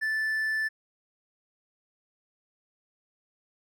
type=tone; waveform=triangle; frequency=1756 Hz; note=A6; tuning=4 cents flat; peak=-24 dBFS; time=0.01-0.69 s; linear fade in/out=20 ms; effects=none